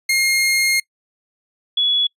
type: tone pair in turn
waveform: sawtooth / sine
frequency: 2135 / 3389 Hz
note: C7 / G#7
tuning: +34 / +34 cents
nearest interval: minor sixth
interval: 800 cents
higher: second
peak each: -11 / -14 dBFS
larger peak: first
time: 0.09-0.8 / 1.77-2.07 s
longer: first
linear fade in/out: 5 ms
effects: noise-tail reverb RT60 0.1 s tail -26 dB re dry + resampled to 32000 Hz